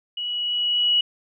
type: tone with level ramp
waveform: sine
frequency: 2926 Hz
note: F#7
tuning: 20 cents flat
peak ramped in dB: -26 to -15 dBFS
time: 0.17-1.01 s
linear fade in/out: 5 ms
effects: none